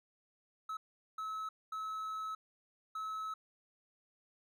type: tone bursts at uneven times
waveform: triangle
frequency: 1294 Hz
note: E6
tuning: 32 cents flat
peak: -36 dBFS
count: 4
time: 0.69-0.77 / 1.18-1.49 / 1.72-2.35 / 2.95-3.34 s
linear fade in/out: 5 ms
effects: none